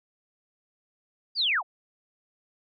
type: linear sweep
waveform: sine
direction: down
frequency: 4903 to 605 Hz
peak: -22 dBFS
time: 1.35-1.63 s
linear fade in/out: 50 ms
effects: none